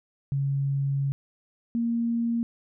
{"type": "tone pair in turn", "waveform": "sine", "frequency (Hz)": [138.59, 233.1], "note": ["C#3", "A#3"], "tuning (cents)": [0, 0], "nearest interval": "major sixth", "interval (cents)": 900, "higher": "second", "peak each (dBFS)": [-23, -23], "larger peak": "neither", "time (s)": [[0.32, 1.12], [1.75, 2.43]], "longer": "first", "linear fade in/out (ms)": 0, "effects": []}